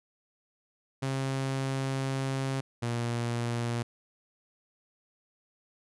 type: tone pair in turn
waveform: sawtooth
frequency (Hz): 134.3 / 118.47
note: C3 / A#2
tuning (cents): +46 / +28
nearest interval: major second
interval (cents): 218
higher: first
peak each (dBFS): -25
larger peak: neither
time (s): 1.02-2.61 / 2.82-3.83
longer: first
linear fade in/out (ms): 10
effects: resampled to 24000 Hz